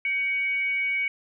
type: tone with frequency modulation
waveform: sine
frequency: 2247 Hz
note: C#7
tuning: 23 cents sharp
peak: -23 dBFS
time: 0.05-1.08 s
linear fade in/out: 2 ms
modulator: 683 Hz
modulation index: 0.22
effects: none